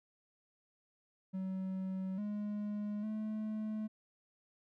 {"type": "tone with pitch steps", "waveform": "triangle", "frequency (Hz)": [188.9, 208, 215.6], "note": ["F#3", "G#3", "A3"], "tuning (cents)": [36, 3, -35], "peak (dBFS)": -34, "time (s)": [1.33, 3.88], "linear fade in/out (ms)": 20, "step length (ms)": 850, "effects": []}